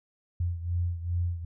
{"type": "beating tone pair", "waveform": "sine", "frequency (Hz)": [86.4, 88.9], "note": ["F2", "F2"], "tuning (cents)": [-18, 31], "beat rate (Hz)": 2.5, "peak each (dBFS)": [-28, -33], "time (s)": [0.4, 1.45], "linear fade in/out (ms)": 5, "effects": []}